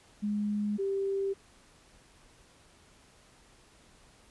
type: tone pair in turn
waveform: sine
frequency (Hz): 207.7 / 392.1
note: G#3 / G4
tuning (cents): 0 / 0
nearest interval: major seventh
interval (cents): 1100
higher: second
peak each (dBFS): -28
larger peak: neither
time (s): 0.22-0.78 / 0.78-1.34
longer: neither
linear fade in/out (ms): 20
effects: pink hiss -60 dBFS RMS until 4.3 s + resampled to 24000 Hz